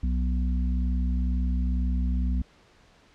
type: harmonic tone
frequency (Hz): 62.1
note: B1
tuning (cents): +10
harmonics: 1 / 3 / 4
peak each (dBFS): -23 / -33 / -35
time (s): 0.03-2.42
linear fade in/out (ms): 5
effects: pink hiss -58 dBFS RMS until 3.14 s + low-pass 5000 Hz 12 dB/octave